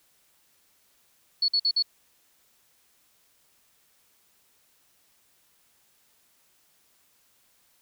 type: tone bursts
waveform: sine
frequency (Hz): 4400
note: C#8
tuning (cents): -14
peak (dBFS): -20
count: 4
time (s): 1.42-1.825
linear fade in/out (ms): 5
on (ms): 63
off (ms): 51
effects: white hiss -65 dBFS RMS until 7.81 s